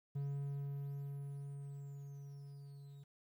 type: tone with level ramp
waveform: triangle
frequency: 140.6 Hz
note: C#3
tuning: 25 cents sharp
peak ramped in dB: -35 to -50 dBFS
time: 0.15-3.04 s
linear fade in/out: 10 ms
effects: 12-bit